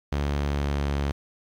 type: tone with pitch glide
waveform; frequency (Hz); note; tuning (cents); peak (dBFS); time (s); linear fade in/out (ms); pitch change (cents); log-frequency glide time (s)
sawtooth; 71.7 to 70.75; D2 to C#2; -41 to +36; -20; 0.12-1.12; 5; -23; 0.42-0.95
effects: low-pass 5000 Hz 12 dB/octave + 9-bit